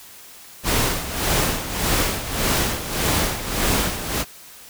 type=noise with tremolo; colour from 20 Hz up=pink; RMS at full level=-19 dBFS; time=0.63-4.25 s; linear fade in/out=50 ms; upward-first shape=sine; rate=1.7 Hz; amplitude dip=70%; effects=white hiss -43 dBFS RMS until 4.69 s